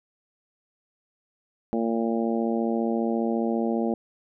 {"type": "harmonic tone", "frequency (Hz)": 114.7, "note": "A#2", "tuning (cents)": -28, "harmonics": [2, 3, 4, 5, 6, 7], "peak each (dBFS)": [-25, -29, -31, -33, -35, -36], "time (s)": [1.73, 3.94], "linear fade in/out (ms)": 0, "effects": []}